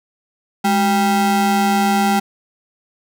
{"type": "ring-modulated tone", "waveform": "square", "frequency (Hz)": 293.7, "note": "D4", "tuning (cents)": 0, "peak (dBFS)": -11, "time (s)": [0.64, 2.2], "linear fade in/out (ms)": 10, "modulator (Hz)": 501, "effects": []}